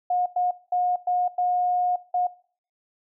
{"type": "tone bursts at uneven times", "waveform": "sine", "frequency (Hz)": 720, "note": "F#5", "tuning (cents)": -47, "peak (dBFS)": -20, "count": 6, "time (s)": [[0.1, 0.26], [0.36, 0.51], [0.72, 0.96], [1.07, 1.28], [1.38, 1.96], [2.14, 2.27]], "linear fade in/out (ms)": 5, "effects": ["noise-tail reverb RT60 0.5 s tail -21 dB re dry"]}